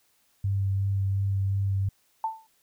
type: tone with vibrato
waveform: sine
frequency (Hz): 98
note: G2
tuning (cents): 0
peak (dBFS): -23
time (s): 0.44-1.89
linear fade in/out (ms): 5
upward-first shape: sine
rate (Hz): 2.8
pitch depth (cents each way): 13
type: tone with exponential decay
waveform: sine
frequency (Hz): 888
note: A5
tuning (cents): +16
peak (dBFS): -22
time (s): 2.24-2.47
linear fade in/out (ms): 2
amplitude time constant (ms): 50
effects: white hiss -67 dBFS RMS until 2.62 s